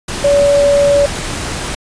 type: tone in noise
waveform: sine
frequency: 570 Hz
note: C#5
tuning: 48 cents sharp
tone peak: -7 dBFS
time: 0.24-1.06 s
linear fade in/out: 5 ms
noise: pink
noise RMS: -21 dBFS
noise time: 0.08-1.75 s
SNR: +11 dB
effects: resampled to 22050 Hz